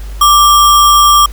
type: tone with sample-and-hold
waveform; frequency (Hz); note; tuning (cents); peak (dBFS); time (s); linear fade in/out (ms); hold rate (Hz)
sine; 1174.7; D6; 0; -3; 0.21-1.26; 5; 4410
effects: added 50 Hz sine -21 dBFS peak until 1.32 s + pink hiss -37 dBFS RMS until 1.32 s